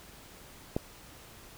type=click; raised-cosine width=2 ms; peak=-15 dBFS; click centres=0.765 s; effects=pink hiss -52 dBFS RMS until 1.57 s